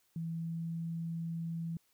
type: tone with pitch glide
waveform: sine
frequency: 164.81 to 165.96 Hz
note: E3 to E3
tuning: 0 to +12 cents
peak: -35 dBFS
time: 0.16-1.77 s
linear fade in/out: 2 ms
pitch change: +12 cents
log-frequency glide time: 0.27-0.71 s
effects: white hiss -73 dBFS RMS until 1.93 s